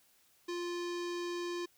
square tone with low-pass filter, 349.2 Hz, F4, in tune, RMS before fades -38 dBFS, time 0.48-1.66 s, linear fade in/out 10 ms, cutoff 5500 Hz, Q 1.7, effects white hiss -68 dBFS RMS until 1.77 s

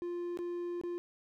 triangle tone with dropouts, 349.2 Hz, F4, in tune, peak -33 dBFS, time 0.02-0.98 s, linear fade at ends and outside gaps 0 ms, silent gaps 0.373-0.389 / 0.813-0.836 s, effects none

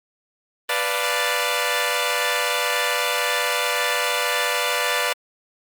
10% pulse chord, B half-diminished seventh, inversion none, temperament equal, 493.9 / 587.3 / 698.5 / 880 Hz, B4 / D5 / F5 / A5, 0 / 0 / 0 / 0 cents, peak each -16 / -16 / -19 / -22 dBFS, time 0.69-5.13 s, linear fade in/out 5 ms, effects Opus 32 kbps

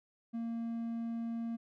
triangle tone, 230.7 Hz, A#3, 18 cents flat, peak -33 dBFS, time 0.33-1.57 s, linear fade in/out 20 ms, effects none

